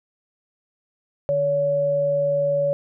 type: tone pair together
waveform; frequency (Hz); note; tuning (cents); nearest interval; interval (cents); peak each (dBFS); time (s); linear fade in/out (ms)
sine; 150 / 566.3; D3 / C#5; +37 / +37; octave + major seventh; 2300; -30 / -18; 1.29-2.73; 0
effects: none

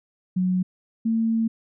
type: tone pair in turn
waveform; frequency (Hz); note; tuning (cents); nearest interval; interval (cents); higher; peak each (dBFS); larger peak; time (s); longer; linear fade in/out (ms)
sine; 183.6 / 225.6; F#3 / A3; -13 / +44; major third; 357; second; -19; neither; 0.36-0.63 / 1.05-1.48; second; 10
effects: none

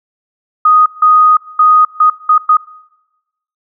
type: tone bursts at uneven times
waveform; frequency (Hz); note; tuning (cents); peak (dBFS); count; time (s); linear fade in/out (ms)
sine; 1244.5; D#6; 0; -4; 6; 0.65-0.86 / 1.02-1.37 / 1.59-1.85 / 2-2.1 / 2.29-2.38 / 2.49-2.57; 5
effects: noise-tail reverb RT60 1.0 s tail -22 dB re dry

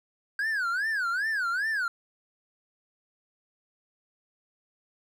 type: tone with vibrato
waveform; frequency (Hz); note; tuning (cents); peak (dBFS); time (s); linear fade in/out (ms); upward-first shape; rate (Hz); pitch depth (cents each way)
triangle; 1568; G6; 0; -24; 0.39-1.88; 2; sine; 2.5; 240
effects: none

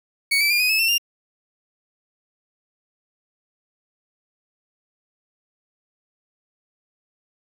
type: tone with pitch steps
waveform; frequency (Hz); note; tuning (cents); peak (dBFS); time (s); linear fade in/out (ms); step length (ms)
30% pulse; 2233 / 2318 / 2407 / 2499 / 2595 / 2694 / 2797; C#7 / D7 / D7 / D#7 / E7 / E7 / F7; +12 / -23 / +42 / +7 / -28 / +37 / +2; -14; 0.31-0.982; 10; 96
effects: none

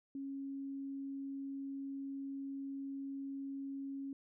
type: tone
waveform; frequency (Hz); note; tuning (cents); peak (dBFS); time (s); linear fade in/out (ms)
sine; 274.4; C#4; -17; -40; 0.15-4.13; 2
effects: none

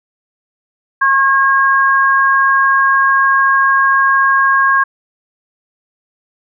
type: tone pair together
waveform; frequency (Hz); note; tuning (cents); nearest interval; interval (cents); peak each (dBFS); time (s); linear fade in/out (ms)
sine; 1086 / 1627.2; C#6 / G#6; -36 / -36; perfect fifth; 700; -11; 1.01-4.84; 10
effects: none

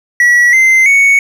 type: tone with pitch steps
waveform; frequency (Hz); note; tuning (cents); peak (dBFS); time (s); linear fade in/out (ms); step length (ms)
triangle; 1935 / 2074 / 2223; B6 / C7 / C#7; -36 / -16 / +4; -3; 0.2-1.19; 2; 330
effects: none

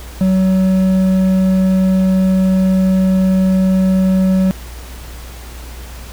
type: tone with hard clipping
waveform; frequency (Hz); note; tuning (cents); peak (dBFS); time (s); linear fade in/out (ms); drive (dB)
triangle; 188; F#3; +28; -11; 0.21-4.51; 0; 9
effects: added 60 Hz sine -29 dBFS peak until 6.12 s + pink hiss -36 dBFS RMS until 6.12 s

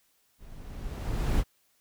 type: noise with level ramp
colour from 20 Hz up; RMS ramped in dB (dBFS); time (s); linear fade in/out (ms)
brown; -49 to -22; 0.38-1.44; 50
effects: white hiss -69 dBFS RMS until 1.8 s

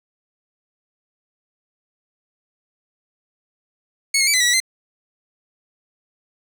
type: tone with pitch steps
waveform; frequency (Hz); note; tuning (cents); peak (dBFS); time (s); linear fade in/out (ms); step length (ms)
15% pulse; 2200 / 2146 / 2297 / 2023 / 1931 / 1946 / 2068; C#7 / C7 / D7 / B6 / B6 / B6 / C7; -14 / +43 / -39 / +41 / -39 / -26 / -21; -8; 4.14-4.602; 5; 66
effects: none

